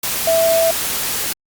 sine tone in noise, 659.3 Hz, E5, in tune, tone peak -12 dBFS, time 0.27-0.71 s, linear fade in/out 5 ms, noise white, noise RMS -21 dBFS, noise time 0.03-1.33 s, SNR +6 dB, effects Opus 48 kbps

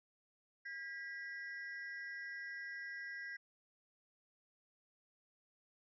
triangle ring-modulated tone, 1786 Hz, A6, 25 cents sharp, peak -39 dBFS, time 0.65-3.37 s, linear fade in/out 10 ms, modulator 166 Hz, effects resampled to 16000 Hz

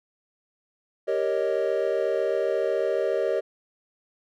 triangle chord, Eb dominant seventh, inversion first, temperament equal, 392 / 466.2 / 554.4 / 622.3 Hz, G4 / Bb4 / Db5 / Eb5, 0 / 0 / 0 / 0 cents, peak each -26 dBFS, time 1.07-3.41 s, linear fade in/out 20 ms, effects none

